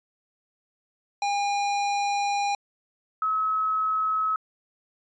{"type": "tone pair in turn", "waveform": ["square", "sine"], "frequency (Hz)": [810, 1285.8], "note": ["G#5", "E6"], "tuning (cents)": [-43, -43], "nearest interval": "minor sixth", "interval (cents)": 800, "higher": "second", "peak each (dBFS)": [-24, -22], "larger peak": "second", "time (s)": [[1.22, 2.55], [3.22, 4.36]], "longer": "first", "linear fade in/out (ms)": 2, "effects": ["resampled to 16000 Hz"]}